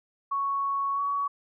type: tone with pitch glide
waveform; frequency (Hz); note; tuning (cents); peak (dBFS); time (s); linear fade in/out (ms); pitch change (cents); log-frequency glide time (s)
sine; 1110 to 1126.8; C#6 to C#6; +2 to +28; -25; 0.31-1.28; 10; +26; 0.94-1.01
effects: none

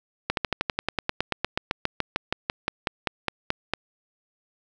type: slowing click train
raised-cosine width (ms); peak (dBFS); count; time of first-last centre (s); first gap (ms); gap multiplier
0.3; -7; 26; 0.3-3.736; 72; 1.05
effects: none

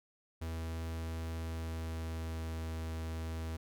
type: tone with pitch glide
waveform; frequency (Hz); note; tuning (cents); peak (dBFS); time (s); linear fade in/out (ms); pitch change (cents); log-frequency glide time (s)
45% pulse; 81.6 to 80.9; E2 to E2; -17 to -32; -37; 0.41-3.57; 10; -15; 1.33-2.55
effects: none

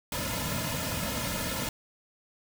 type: noise with comb filter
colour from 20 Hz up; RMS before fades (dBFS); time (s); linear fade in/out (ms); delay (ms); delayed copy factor
pink; -32; 0.12-1.69; 2; 2.6; -0.85
effects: none

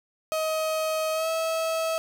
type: tone with pitch glide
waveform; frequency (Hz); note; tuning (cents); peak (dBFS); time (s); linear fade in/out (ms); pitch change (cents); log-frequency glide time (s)
35% pulse; 631 to 648.4; D#5 to E5; +24 to -29; -23; 0.32-1.98; 0; +47; 1.13-1.28
effects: none

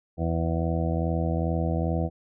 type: harmonic tone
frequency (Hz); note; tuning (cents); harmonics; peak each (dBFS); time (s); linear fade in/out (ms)
82.41; E2; 0; 1 / 2 / 3 / 4 / 6 / 7 / 8 / 9; -27 / -28 / -35 / -33 / -34 / -38 / -35 / -37; 0.17-2.1; 50
effects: none

